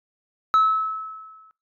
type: tone with exponential decay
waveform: sine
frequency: 1298 Hz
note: E6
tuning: 27 cents flat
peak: -10 dBFS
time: 0.54-1.51 s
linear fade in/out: 0 ms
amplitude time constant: 210 ms
effects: noise-tail reverb RT60 0.3 s tail -23 dB re dry + tanh soft clip ceiling -12 dBFS